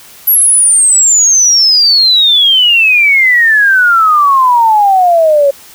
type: exponential sweep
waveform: sine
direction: down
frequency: 11800 to 549 Hz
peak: -4 dBFS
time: 0.27-5.51 s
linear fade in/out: 10 ms
effects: white hiss -36 dBFS RMS until 5.74 s